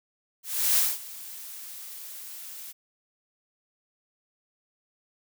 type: noise with ADSR envelope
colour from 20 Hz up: blue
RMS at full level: -21 dBFS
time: 0.43-2.73 s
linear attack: 340 ms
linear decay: 210 ms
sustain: -20 dB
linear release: 24 ms
effects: none